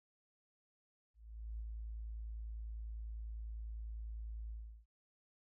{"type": "tone with ADSR envelope", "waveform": "sine", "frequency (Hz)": 55, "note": "A1", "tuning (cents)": 0, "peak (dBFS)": -40, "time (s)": [1.14, 4.86], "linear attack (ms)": 450, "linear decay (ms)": 44, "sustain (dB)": -2, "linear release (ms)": 350, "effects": []}